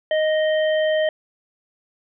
harmonic tone, 622.3 Hz, D#5, in tune, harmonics 1 / 3 / 5, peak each -17 / -27 / -31 dBFS, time 0.11-1.09 s, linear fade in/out 2 ms, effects none

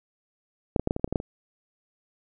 clicks, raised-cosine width 2 ms, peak -7 / -11 / -10 / -10 / -15 / -30 / -7 / -28 / -13 / -9 / -21 dBFS, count 11, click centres 0.762 / 0.796 / 0.874 / 0.909 / 0.964 / 0.996 / 1.044 / 1.077 / 1.126 / 1.158 / 1.201 s, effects none

